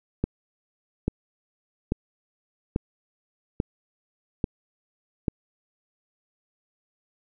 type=click train; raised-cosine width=3 ms; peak=-10 dBFS; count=7; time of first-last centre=0.24-5.282 s; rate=1.19 Hz; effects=none